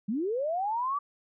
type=linear sweep; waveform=sine; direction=up; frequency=189 to 1171 Hz; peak=-27 dBFS; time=0.08-0.99 s; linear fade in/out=10 ms; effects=none